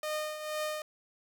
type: tone with tremolo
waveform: sawtooth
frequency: 612 Hz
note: D#5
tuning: 29 cents flat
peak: -27 dBFS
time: 0.03-0.82 s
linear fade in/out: 2 ms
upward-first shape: triangle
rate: 2.1 Hz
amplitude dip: 65%
effects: none